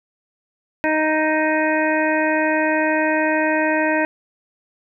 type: harmonic tone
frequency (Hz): 311.1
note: D#4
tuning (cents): 0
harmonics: 1 / 2 / 3 / 5 / 6 / 7 / 8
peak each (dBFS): -21 / -21 / -24 / -25 / -24 / -34 / -28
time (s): 0.84-4.05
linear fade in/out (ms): 0
effects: none